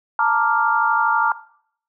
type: chord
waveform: sine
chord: Bb major seventh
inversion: third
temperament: equal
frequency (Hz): 880 / 932.3 / 1174.7 / 1396.9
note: A5 / Bb5 / D6 / F6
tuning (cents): 0 / 0 / 0 / 0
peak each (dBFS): -21 / -20 / -22 / -20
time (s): 0.19-1.32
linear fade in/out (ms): 2
effects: noise-tail reverb RT60 0.6 s tail -17 dB re dry